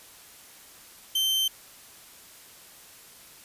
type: tone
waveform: 40% pulse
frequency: 3108 Hz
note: G7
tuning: 16 cents flat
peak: -22 dBFS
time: 1.15-1.48 s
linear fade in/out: 5 ms
effects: white hiss -50 dBFS RMS until 3.44 s + resampled to 32000 Hz